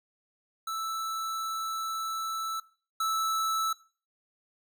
square tone pair in turn, 1318.5 / 1313 Hz, E6 / E6, 0 / -7 cents, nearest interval unison, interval 7 cents, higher first, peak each -32 / -27 dBFS, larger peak second, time 0.67-2.6 / 3-3.73 s, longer first, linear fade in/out 5 ms, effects noise-tail reverb RT60 0.4 s tail -20 dB re dry

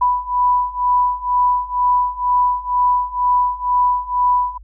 sine beating tone pair, 987.8 / 989.9 Hz, B5 / B5, 0 / +4 cents, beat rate 2.1 Hz, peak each -18 / -16 dBFS, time 0.01-4.58 s, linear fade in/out 10 ms, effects added 50 Hz sine -38 dBFS peak until 4.63 s

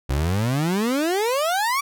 30% pulse exponential sweep, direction up, 63 to 1169 Hz, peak -17 dBFS, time 0.09-1.81 s, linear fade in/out 10 ms, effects none

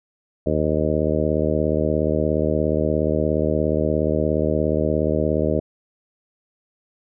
harmonic tone, 77 Hz, D#2, 17 cents flat, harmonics 1 / 2 / 3 / 4 / 5 / 6 / 7 / 8, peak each -26 / -26 / -26 / -26 / -26 / -26 / -26 / -26 dBFS, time 0.46-5.6 s, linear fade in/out 5 ms, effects none

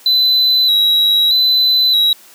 triangle tone with vibrato, 3940 Hz, B7, 5 cents flat, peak -8 dBFS, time 0.06-2.13 s, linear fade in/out 2 ms, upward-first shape square, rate 0.8 Hz, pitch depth 33 cents each way, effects white hiss -43 dBFS RMS until 2.34 s + high-pass 200 Hz 12 dB/octave

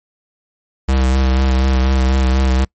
square tone with vibrato, 65.41 Hz, C2, in tune, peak -12 dBFS, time 0.88-2.65 s, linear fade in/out 10 ms, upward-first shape sine, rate 4.1 Hz, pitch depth 28 cents each way, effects noise-tail reverb RT60 0.1 s tail -24 dB re dry + MP3 32 kbps

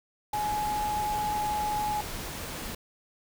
sine tone in noise, 841 Hz, G#5, 22 cents sharp, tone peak -27 dBFS, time 0.33-2.01 s, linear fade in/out 5 ms, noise pink, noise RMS -37 dBFS, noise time 0.33-2.75 s, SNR +7 dB, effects none

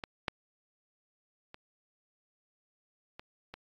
clicks, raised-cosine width 0.3 ms, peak -21 / -14 / -30 / -28 / -27 dBFS, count 5, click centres 0.038 / 0.282 / 1.544 / 3.195 / 3.54 s, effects AAC 64 kbps

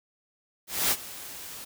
white noise with ADSR envelope, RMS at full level -23 dBFS, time 0.67-1.65 s, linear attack 240 ms, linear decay 49 ms, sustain -18 dB, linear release 11 ms, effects none

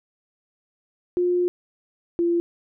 sine tone pair in turn, 355.7 / 342.7 Hz, F4 / F4, +32 / -33 cents, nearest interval minor second, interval 65 cents, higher first, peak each -18 dBFS, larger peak neither, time 1.17-1.48 / 2.19-2.4 s, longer first, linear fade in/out 0 ms, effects none

